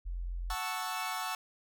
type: tone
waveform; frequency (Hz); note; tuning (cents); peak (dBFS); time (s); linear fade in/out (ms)
sine; 43.65; F1; 0; -34; 0.05-0.55; 20
type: chord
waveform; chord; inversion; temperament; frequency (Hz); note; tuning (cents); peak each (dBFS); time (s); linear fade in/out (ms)
sawtooth; F# minor seventh; none; equal; 740 / 880 / 1108.7 / 1318.5; F#5 / A5 / C#6 / E6; 0 / 0 / 0 / 0; -36; 0.5-1.35; 2
effects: none